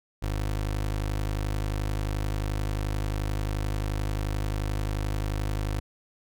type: tone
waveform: 25% pulse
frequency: 51.4 Hz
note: G#1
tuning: 17 cents flat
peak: -23 dBFS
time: 0.22-5.8 s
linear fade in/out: 10 ms
effects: none